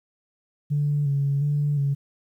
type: tone with vibrato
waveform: sine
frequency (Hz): 143.1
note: D3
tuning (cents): -45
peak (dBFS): -19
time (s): 0.7-1.95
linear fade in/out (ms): 20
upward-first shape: square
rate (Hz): 1.4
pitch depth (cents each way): 35
effects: tanh soft clip ceiling -15 dBFS + 10-bit